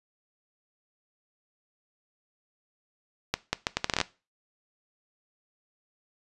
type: accelerating click train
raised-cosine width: 0.2 ms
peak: -7 dBFS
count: 11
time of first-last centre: 3.34-4.013 s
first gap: 190 ms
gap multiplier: 0.73
effects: noise-tail reverb RT60 0.3 s tail -19 dB re dry + resampled to 24000 Hz